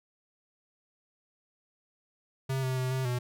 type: tone with pitch steps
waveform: square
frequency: 133.2 / 129.9 / 128.6 / 131 / 123.5 Hz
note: C3 / C3 / C3 / C3 / B2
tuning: +31 / -12 / -30 / +2 / 0 cents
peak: -29 dBFS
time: 2.49-3.19 s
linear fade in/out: 10 ms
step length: 140 ms
effects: none